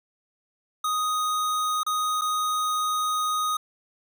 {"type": "tone with dropouts", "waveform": "square", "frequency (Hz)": 1246, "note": "D#6", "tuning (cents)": 2, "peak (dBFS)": -24, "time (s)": [0.84, 3.57], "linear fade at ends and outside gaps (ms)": 5, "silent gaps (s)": [[1.833, 1.864], [2.212, 2.217]], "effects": []}